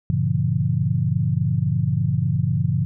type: chord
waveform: sine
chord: G diminished seventh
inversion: none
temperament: just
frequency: 98 / 117.6 / 141.12 / 169.34 Hz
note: G2 / Bb2 / Db3 / Fb3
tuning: 0 / +16 / +31 / +47 cents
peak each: -25 / -23 / -22 / -24 dBFS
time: 0.1-2.85 s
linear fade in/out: 0 ms
effects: none